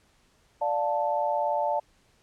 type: chord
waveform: sine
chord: D minor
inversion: none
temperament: just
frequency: 587.3 / 704.8 / 881 Hz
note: D5 / F5 / A5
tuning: 0 / +16 / +2 cents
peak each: -28 / -30 / -27 dBFS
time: 0.61-1.8 s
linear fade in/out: 10 ms
effects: pink hiss -64 dBFS RMS until 2.22 s + low-pass 9000 Hz 12 dB/octave